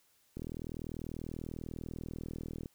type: click train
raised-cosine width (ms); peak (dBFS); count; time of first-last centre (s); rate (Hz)
3; -28; 93; 0.37-2.659; 40.2
effects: white hiss -70 dBFS RMS until 2.74 s